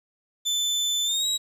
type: tone with pitch glide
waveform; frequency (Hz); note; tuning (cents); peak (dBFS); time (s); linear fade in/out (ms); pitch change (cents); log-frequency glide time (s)
30% pulse; 3520 to 3839; A7 to B7; 0 to -50; -20; 0.45-1.38; 20; +150; 1.04-1.26
effects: resampled to 32000 Hz + 9-bit